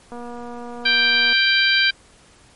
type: click train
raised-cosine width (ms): 1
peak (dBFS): -22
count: 291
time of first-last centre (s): 0.12-1.328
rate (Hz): 240
type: harmonic tone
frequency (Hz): 785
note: G5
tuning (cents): +2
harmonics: 2 / 3 / 4 / 5 / 6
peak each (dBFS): -18 / -20 / -21 / -22 / -23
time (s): 0.85-1.91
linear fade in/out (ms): 10
effects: pink hiss -51 dBFS RMS until 2.55 s + MP3 48 kbps